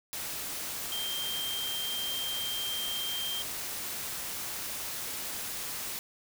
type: tone in noise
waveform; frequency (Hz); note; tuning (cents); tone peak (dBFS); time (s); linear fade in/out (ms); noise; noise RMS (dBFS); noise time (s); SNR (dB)
sine; 3168; G7; +18; -33; 0.92-3.42; 0; white; -37; 0.13-5.99; +1
effects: none